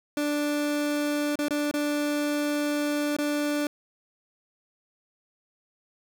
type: tone with dropouts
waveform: 30% pulse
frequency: 293.7 Hz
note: D4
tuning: in tune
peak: -22 dBFS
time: 0.17-3.67 s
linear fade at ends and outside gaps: 2 ms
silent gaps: 1.356-1.389 / 1.484-1.507 / 1.713-1.739 / 3.166-3.186 s
effects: none